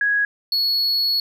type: tone pair in turn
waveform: sine / triangle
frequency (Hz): 1661.2 / 4370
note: G#6 / C#8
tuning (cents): 0 / -26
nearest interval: octave + perfect fourth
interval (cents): 1674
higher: second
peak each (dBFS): -16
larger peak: neither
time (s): 0.01-0.25 / 0.52-1.2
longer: second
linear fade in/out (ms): 2
effects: none